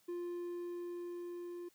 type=tone with level ramp; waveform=triangle; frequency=349.7 Hz; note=F4; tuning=2 cents sharp; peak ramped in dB=-36 to -41 dBFS; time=0.08-1.69 s; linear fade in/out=10 ms; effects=white hiss -71 dBFS RMS until 1.74 s